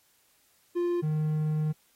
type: tone pair in turn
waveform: triangle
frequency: 349.2 / 153.94 Hz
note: F4 / D#3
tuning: 0 / -18 cents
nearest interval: octave + major second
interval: 1418 cents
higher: first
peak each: -23 dBFS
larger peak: neither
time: 0.75-1.02 / 1.02-1.73 s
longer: second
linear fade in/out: 20 ms
effects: white hiss -66 dBFS RMS until 1.95 s + AAC 48 kbps